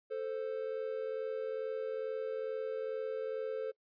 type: tone pair together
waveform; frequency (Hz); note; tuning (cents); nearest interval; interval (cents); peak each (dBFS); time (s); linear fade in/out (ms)
triangle; 441 / 523.3; A4 / C5; +4 / 0; minor third; 296; -35 / -37; 0.1-3.72; 20
effects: noise-tail reverb RT60 0.1 s tail -24 dB re dry + resampled to 11025 Hz